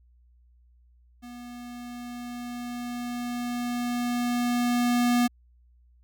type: tone with level ramp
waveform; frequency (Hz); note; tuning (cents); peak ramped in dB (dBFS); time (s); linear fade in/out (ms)
square; 242.5; B3; -31; -41 to -20; 1.22-5.28; 20
effects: added 60 Hz sine -56 dBFS peak until 6.03 s